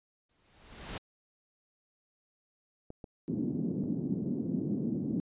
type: noise with exponential growth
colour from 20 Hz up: pink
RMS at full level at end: -37 dBFS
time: 0.29-0.98 s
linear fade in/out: 5 ms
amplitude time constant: 150 ms
type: clicks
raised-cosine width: 2 ms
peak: -30 dBFS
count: 3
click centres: 2.904 / 3.042 / 3.838 s
type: band-pass noise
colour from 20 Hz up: pink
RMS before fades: -33 dBFS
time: 3.28-5.2 s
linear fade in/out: 0 ms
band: 170 to 300 Hz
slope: 24 dB/octave
effects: resampled to 8000 Hz